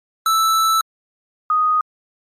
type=tone pair in turn; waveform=square / sine; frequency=1318.5 / 1244.5 Hz; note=E6 / D#6; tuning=0 / 0 cents; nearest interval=minor second; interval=100 cents; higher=first; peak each=-14 / -13 dBFS; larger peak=second; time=0.26-0.81 / 1.5-1.81 s; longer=first; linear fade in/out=2 ms; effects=MP3 64 kbps